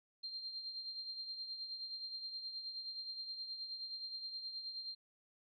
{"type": "tone with tremolo", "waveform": "sine", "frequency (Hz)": 4179, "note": "C8", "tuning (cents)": -3, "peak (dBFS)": -40, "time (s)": [0.23, 4.95], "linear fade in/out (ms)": 10, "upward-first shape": "triangle", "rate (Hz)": 9.5, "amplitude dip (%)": 60, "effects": []}